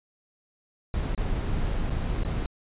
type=noise with dropouts; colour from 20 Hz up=brown; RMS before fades=-27 dBFS; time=0.94-2.46 s; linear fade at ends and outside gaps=1 ms; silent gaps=1.149-1.177 / 1.898-1.903 / 2.235-2.249 s; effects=resampled to 8000 Hz